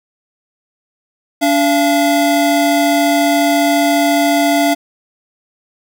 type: tone pair together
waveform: square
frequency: 287.8 / 683 Hz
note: D4 / F5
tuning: -35 / -39 cents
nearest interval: octave + minor third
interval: 1496 cents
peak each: -14 dBFS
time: 1.41-4.75 s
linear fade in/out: 20 ms
effects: none